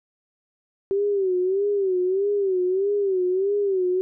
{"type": "tone with vibrato", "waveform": "sine", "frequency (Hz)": 385.2, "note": "G4", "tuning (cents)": -30, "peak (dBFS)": -19, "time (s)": [0.91, 4.01], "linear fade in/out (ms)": 0, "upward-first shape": "sine", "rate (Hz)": 1.6, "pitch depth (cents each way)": 110, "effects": []}